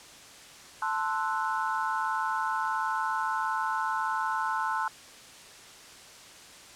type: chord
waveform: sine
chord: F# half-diminished seventh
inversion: first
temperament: equal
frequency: 880 / 1046.5 / 1318.5 / 1480 Hz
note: A5 / C6 / E6 / F#6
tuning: 0 / 0 / 0 / 0 cents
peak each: -31 / -32 / -34 / -34 dBFS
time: 0.82-4.88 s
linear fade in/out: 2 ms
effects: white hiss -49 dBFS RMS until 6.75 s + low-pass 8000 Hz 12 dB/octave